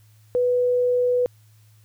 sine tone, 493.9 Hz, B4, in tune, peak -17 dBFS, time 0.35-1.26 s, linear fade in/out 0 ms, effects added 107 Hz sine -51 dBFS peak until 1.84 s + white hiss -62 dBFS RMS until 1.84 s

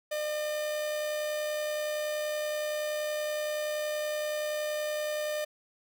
45% pulse tone with amplitude modulation, 604 Hz, D5, 48 cents sharp, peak -29 dBFS, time 0.11-5.45 s, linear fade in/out 10 ms, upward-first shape sine, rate 70.6 Hz, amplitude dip 25%, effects none

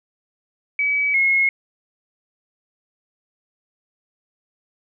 sine tone pair in turn, 2282 / 2166 Hz, C#7 / C#7, +50 / -41 cents, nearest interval minor second, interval 91 cents, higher first, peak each -17 / -14 dBFS, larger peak second, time 0.79-1.14 / 1.14-1.49 s, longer neither, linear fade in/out 2 ms, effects none

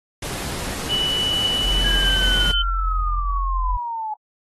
pink noise, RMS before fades -29 dBFS, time 0.22-2.52 s, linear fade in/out 5 ms
sine tone with pitch glide, 2960 to 3061 Hz, F#7 to G7, 0 to -42 cents, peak -19 dBFS, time 0.89-2.62 s, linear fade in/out 5 ms, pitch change +58 cents, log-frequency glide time 1.63-2.37 s
sine tone, 43.65 Hz, F1, in tune, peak -20 dBFS, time 1.63-3.77 s, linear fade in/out 10 ms
sine linear sweep, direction down, 1661.2 to 846 Hz, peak -24 dBFS, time 1.84-4.14 s, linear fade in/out 5 ms
effects AAC 32 kbps

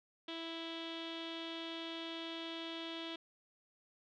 sawtooth tone with low-pass filter, 329.6 Hz, E4, in tune, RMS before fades -44 dBFS, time 0.28-3.16 s, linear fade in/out 5 ms, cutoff 3400 Hz, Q 6.9, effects none

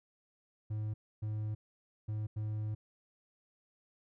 triangle tone bursts at uneven times, 107.2 Hz, A2, 45 cents flat, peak -32 dBFS, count 4, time 0.7-0.94 / 1.22-1.55 / 2.08-2.27 / 2.36-2.75 s, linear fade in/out 10 ms, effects none

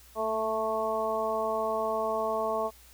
harmonic tone with a mistuned harmonic, 220 Hz, A3, in tune, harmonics 1 / 2 / 3 / 4 / 5, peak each -41 / -33 / -30 / -35 / -33 dBFS, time 0.15-2.71 s, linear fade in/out 50 ms, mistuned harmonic 1, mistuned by +23 cents, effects added 60 Hz sine -56 dBFS peak until 2.93 s + white hiss -56 dBFS RMS until 2.93 s

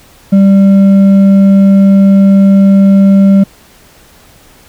sine tone with hard clipping, 196 Hz, G3, in tune, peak -3 dBFS, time 0.32-3.44 s, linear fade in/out 10 ms, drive 4 dB, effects pink hiss -41 dBFS RMS until 4.68 s

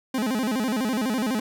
40% pulse tone with vibrato, 236.4 Hz, A#3, 24 cents sharp, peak -22 dBFS, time 0.14-1.4 s, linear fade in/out 5 ms, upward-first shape square, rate 12 Hz, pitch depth 180 cents each way, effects none

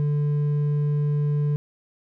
sine tone with hard clipping, 146.83 Hz, D3, in tune, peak -21 dBFS, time 0-1.56 s, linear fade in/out 0 ms, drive 4 dB, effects none

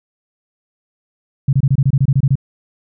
sine tone bursts, 135.6 Hz, C#3, 38 cents flat, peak -9 dBFS, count 12, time 1.48-2.355 s, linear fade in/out 5 ms, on 50 ms, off 25 ms, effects none

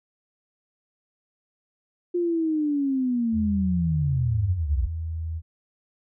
sine linear sweep, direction down, 355.2 to 54.1 Hz, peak -21 dBFS, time 2.14-4.87 s, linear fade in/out 10 ms
sine tone with pitch glide, 82.41 to 81.23 Hz, E2 to E2, 0 to -25 cents, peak -27 dBFS, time 3.32-5.42 s, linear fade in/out 50 ms, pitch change -25 cents, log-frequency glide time 4.22-5.15 s
effects none

